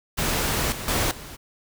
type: noise with level steps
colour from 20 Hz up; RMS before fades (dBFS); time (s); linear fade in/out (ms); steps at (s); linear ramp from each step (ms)
pink; -24 / -33 / -23 / -40; 0.17-1.37; 20; 0.72 / 0.88 / 1.11; 2
effects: none